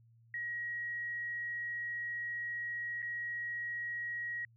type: tone with dropouts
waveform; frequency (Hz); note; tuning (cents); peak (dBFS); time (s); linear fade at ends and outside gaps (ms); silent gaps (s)
sine; 1900; A#6; +33; -36; 0.34-4.45; 2; 3.02-3.026
effects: added 115 Hz sine -61 dBFS peak until 4.56 s